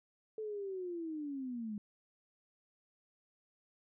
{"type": "linear sweep", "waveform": "sine", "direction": "down", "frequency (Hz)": [440, 203.2], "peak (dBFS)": -38, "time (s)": [0.38, 1.78], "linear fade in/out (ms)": 2, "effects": []}